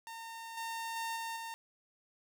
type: tone with level steps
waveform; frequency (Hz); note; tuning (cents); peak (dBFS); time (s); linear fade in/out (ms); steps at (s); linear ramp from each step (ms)
sawtooth; 912; A#5; -38; -40 / -34 / -32 / -34 / -37; 0.07-1.54; 0; 0.57 / 0.96 / 1.16 / 1.36; 5
effects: none